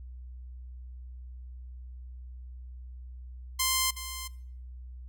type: tone with echo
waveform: 5% pulse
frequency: 1045 Hz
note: C6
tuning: 2 cents flat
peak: -13 dBFS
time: 3.59-3.91 s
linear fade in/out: 10 ms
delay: 370 ms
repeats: 1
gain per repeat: -12 dB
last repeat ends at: 4.28 s
effects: noise-tail reverb RT60 0.6 s tail -21 dB re dry + added 62 Hz sine -41 dBFS peak until 5.08 s